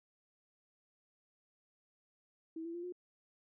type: tone with pitch steps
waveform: sine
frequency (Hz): 324.5 / 335.4 / 346.6 / 358.2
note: E4 / E4 / F4 / F4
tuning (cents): -27 / +30 / -13 / +44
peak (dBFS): -40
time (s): 2.56-2.924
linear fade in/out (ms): 5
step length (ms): 91
effects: none